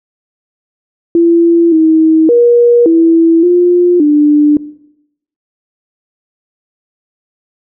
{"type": "tone with pitch steps", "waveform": "sine", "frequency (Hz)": [337.9, 318.7, 477.2, 330.1, 353.2, 296.4], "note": ["E4", "D#4", "A#4", "E4", "F4", "D4"], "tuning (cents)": [43, 42, 41, 2, 20, 16], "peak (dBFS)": -4, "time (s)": [1.15, 4.57], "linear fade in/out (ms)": 2, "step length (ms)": 570, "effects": ["noise-tail reverb RT60 0.8 s tail -18 dB re dry"]}